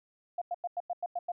sine tone bursts, 703 Hz, F5, 11 cents sharp, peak -30 dBFS, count 8, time 0.38-1.319 s, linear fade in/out 5 ms, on 36 ms, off 93 ms, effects none

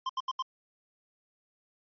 square tone bursts, 1046.5 Hz, C6, in tune, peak -30 dBFS, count 4, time 0.06-0.424 s, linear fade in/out 5 ms, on 34 ms, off 76 ms, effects resampled to 11025 Hz

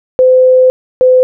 sine tone pair in turn, 512 / 509.8 Hz, C5 / C5, -38 / -45 cents, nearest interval unison, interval 7 cents, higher first, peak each -3 dBFS, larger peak neither, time 0.19-0.7 / 1.01-1.23 s, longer first, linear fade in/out 0 ms, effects none

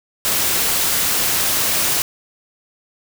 white noise, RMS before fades -18 dBFS, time 0.25-2.02 s, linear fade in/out 0 ms, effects none

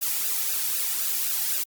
blue noise with flanger, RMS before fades -26 dBFS, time 0.01-1.64 s, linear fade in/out 20 ms, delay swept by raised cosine 0.91 to 1.91 ms, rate 3.9 Hz, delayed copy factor -0.6, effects Opus 48 kbps

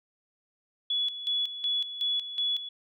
sine tone with tremolo, 3400 Hz, G#7, 40 cents sharp, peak -25 dBFS, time 0.9-2.69 s, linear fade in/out 5 ms, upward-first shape square, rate 2.7 Hz, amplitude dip 70%, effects none

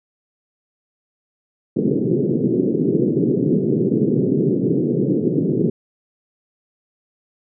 white band-pass noise, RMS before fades -18 dBFS, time 1.76-5.7 s, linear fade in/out 5 ms, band 130 to 420 Hz, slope 48 dB/octave, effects none

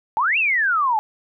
sine exponential two-way sweep, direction up then down, 830.6 to 2794 to 830.6 Hz, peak -16 dBFS, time 0.17-0.99 s, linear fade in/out 0 ms, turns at 0.38 s, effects none

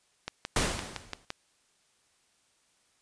click train, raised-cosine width 0.2 ms, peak -16 dBFS, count 7, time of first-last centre 0.28-1.304 s, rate 5.86 Hz
pink noise with exponential decay, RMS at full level -24 dBFS, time 0.56-1.25 s, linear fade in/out 2 ms, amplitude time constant 150 ms
effects white hiss -69 dBFS RMS until 3.01 s + resampled to 22050 Hz

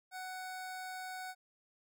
25% pulse tone, 744 Hz, F#5, 9 cents sharp, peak -38 dBFS, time 0.11-1.35 s, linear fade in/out 50 ms, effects none

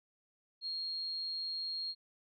sine tone, 4255 Hz, C8, 28 cents sharp, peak -36 dBFS, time 0.61-1.95 s, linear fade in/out 50 ms, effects none

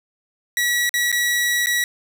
sawtooth tone with dropouts, 1932 Hz, B6, 39 cents flat, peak -14 dBFS, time 0.57-1.84 s, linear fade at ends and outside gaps 1 ms, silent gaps 0.893-0.94 / 1.117-1.126 / 1.66-1.669 s, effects none

